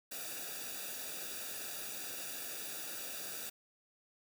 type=noise with comb filter; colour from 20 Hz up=white; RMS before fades=-43 dBFS; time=0.11-3.5 s; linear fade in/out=10 ms; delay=0.95 ms; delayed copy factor=-0.75; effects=none